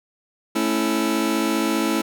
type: chord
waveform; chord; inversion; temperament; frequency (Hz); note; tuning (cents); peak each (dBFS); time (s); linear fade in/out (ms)
sawtooth; A major; none; just; 220 / 275 / 330; A3 / C#4 / E4; 0 / -14 / +2; -20 / -21 / -18; 0.55-2.02; 10
effects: none